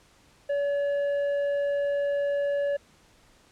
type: tone with tanh clipping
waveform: triangle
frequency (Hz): 569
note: C#5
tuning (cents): +45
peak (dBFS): -25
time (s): 0.49-2.77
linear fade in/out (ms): 10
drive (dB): 10
effects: pink hiss -59 dBFS RMS until 3.51 s + low-pass 9000 Hz 12 dB/octave